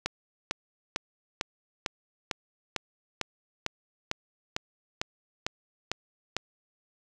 click train, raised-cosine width 0.2 ms, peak -11 dBFS, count 15, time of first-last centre 0.06-6.366 s, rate 2.22 Hz, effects none

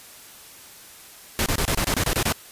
pink noise bursts, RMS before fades -22 dBFS, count 10, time 1.39-2.324 s, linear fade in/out 0 ms, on 70 ms, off 26 ms, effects white hiss -45 dBFS RMS until 2.51 s + resampled to 32000 Hz

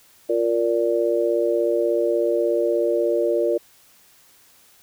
sine chord, Bb major, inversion second, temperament just, 349.6 / 466.2 / 582.7 Hz, F4 / Bb4 / D5, +2 / 0 / -14 cents, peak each -22 dBFS, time 0.29-3.58 s, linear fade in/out 10 ms, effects white hiss -54 dBFS RMS until 4.82 s

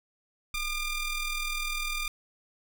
sawtooth ring-modulated tone, 1200 Hz, D6, 37 cents sharp, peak -23 dBFS, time 0.54-2.08 s, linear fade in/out 2 ms, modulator 1180 Hz, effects none

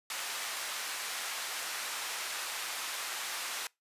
pink band-pass noise, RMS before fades -38 dBFS, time 0.1-3.67 s, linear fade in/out 2 ms, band 1100 to 13000 Hz, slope 12 dB/octave, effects noise-tail reverb RT60 0.2 s tail -24 dB re dry + resampled to 32000 Hz

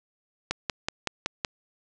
click train, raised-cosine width 0.2 ms, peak -9 dBFS, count 6, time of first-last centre 0.51-1.448 s, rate 5.33 Hz, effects resampled to 24000 Hz + 8-bit

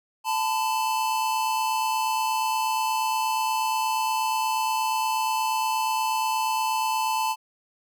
square tone pair together, 880 / 1008.4 Hz, A5 / B5, 0 / +36 cents, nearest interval major second, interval 236 cents, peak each -25 / -29 dBFS, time 0.24-7.36 s, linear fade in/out 50 ms, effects none

